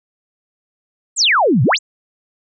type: exponential two-way sweep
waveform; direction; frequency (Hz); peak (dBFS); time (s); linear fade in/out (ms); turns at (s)
sine; down then up; 8372 to 110 to 8372; -10; 1.16-1.79; 50; 1.63
effects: none